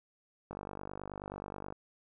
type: click train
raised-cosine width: 1 ms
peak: -27 dBFS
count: 61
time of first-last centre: 0.51-1.725 s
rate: 49.4 Hz
effects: none